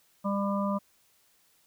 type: harmonic tone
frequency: 199.6 Hz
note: G3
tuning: 32 cents sharp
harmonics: 1 / 3 / 5 / 6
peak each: -28 / -33 / -35 / -36 dBFS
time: 0.24-0.79 s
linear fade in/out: 20 ms
effects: white hiss -66 dBFS RMS until 1.66 s